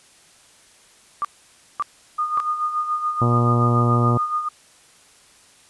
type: tone bursts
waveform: sine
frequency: 1174.7 Hz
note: D6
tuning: in tune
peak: -19 dBFS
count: 3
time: 1.22-2.401 s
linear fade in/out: 0 ms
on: 27 ms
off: 550 ms
type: tone with tremolo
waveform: sine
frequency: 1225 Hz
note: D#6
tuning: 27 cents flat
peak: -18 dBFS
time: 2.18-4.49 s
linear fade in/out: 10 ms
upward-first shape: sine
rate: 7 Hz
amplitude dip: 60%
type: harmonic tone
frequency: 119.6 Hz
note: A#2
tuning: 45 cents sharp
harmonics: 1 / 2 / 3 / 4 / 5 / 6 / 7 / 8 / 9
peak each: -17 / -23 / -27 / -29 / -31 / -33 / -34 / -35 / -36 dBFS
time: 3.21-4.18 s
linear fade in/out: 10 ms
effects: white hiss -52 dBFS RMS until 5.69 s + resampled to 24000 Hz